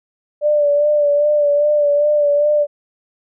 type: tone with vibrato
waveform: sine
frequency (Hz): 587.3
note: D5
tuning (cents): 0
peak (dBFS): -11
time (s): 0.41-2.67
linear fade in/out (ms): 50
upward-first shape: sine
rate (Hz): 2.5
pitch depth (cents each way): 33
effects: none